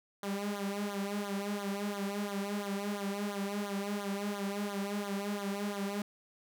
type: tone with flanger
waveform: sawtooth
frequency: 201.8 Hz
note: G#3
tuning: 49 cents flat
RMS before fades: -36 dBFS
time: 0.23-6.02 s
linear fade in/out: 2 ms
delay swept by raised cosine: 0.38 to 4.38 ms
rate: 2.9 Hz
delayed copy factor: -0.95
effects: none